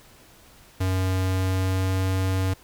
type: tone with pitch glide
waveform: square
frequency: 93.6 to 94.36 Hz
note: F#2 to F#2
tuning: +20 to +34 cents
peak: -22 dBFS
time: 0.8-2.54 s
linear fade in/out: 10 ms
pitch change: +14 cents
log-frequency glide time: 1.19-2.07 s
effects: pink hiss -52 dBFS RMS until 2.63 s